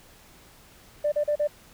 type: tone bursts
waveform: sine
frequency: 592 Hz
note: D5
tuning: 14 cents sharp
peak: -20 dBFS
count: 4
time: 1.04-1.475 s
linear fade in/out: 10 ms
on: 81 ms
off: 37 ms
effects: tanh soft clip ceiling -16 dBFS + pink hiss -53 dBFS RMS until 1.73 s